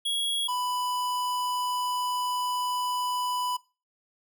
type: tone pair in turn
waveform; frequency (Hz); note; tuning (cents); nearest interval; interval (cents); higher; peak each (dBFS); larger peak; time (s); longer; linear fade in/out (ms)
square; 3322 / 993.1; G#7 / B5; 0 / +9; octave + major sixth; 2091; first; -26 / -28; first; 0.05-0.48 / 0.48-3.57; second; 10
effects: noise-tail reverb RT60 0.3 s tail -20 dB re dry